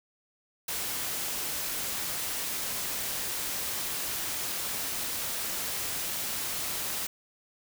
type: noise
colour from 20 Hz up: white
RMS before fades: -33 dBFS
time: 0.68-7.07 s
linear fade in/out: 5 ms
effects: none